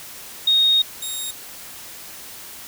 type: tone pair in turn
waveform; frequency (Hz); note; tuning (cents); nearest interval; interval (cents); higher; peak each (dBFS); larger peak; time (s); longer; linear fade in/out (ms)
sine / 15% pulse; 3725 / 3739; A#7 / A#7; -2 / +4; unison; 6; second; -13 / -19; first; 0.47-0.82 / 1.02-1.31; first; 5
effects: white hiss -38 dBFS RMS until 2.67 s